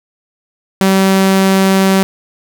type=tone; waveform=sawtooth; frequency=192.1 Hz; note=G3; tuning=35 cents flat; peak=-4 dBFS; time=0.81-2.03 s; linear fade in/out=0 ms; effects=none